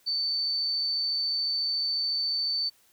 sine tone with amplitude modulation, 4537 Hz, C#8, 39 cents sharp, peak -24 dBFS, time 0.06-2.7 s, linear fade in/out 20 ms, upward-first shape sine, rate 154 Hz, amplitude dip 30%, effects white hiss -63 dBFS RMS until 2.92 s

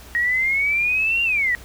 sine exponential two-way sweep, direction up then down, 1881 to 2794 to 1881 Hz, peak -17 dBFS, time 0.15-1.55 s, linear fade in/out 0 ms, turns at 1.23 s, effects added 60 Hz sine -42 dBFS peak until 1.64 s + pink hiss -44 dBFS RMS until 1.64 s

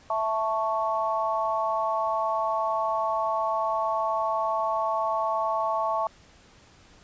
sine chord, A major, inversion second, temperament equal, 659.3 / 880 / 1108.7 Hz, E5 / A5 / C#6, 0 / 0 / 0 cents, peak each -28 dBFS, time 0.1-6.07 s, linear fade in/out 2 ms, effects pink hiss -55 dBFS RMS until 7.03 s + resampled to 16000 Hz

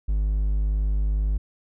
triangle tone, 51.1 Hz, G#1, 27 cents flat, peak -18 dBFS, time 0.08-1.38 s, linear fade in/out 10 ms, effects none

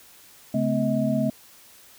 sine tone cluster, 139 / 219.1 / 256.2 / 636 Hz, C#3 / A3 / C4 / D#5, +5 / -7 / -36 / +38 cents, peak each -28 / -24 / -26 / -27 dBFS, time 0.54-1.3 s, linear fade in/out 5 ms, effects white hiss -51 dBFS RMS until 1.98 s

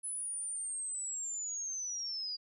sine linear sweep, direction down, 10170 to 4800 Hz, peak -36 dBFS, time 0.03-2.37 s, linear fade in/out 20 ms, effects none

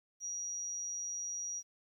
sine tone, 5760 Hz, F#8, 47 cents flat, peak -37 dBFS, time 0.2-1.63 s, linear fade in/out 50 ms, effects 12-bit

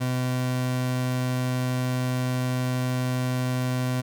30% pulse tone, 126.8 Hz, B2, 46 cents sharp, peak -21 dBFS, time 0-4.02 s, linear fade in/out 20 ms, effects none

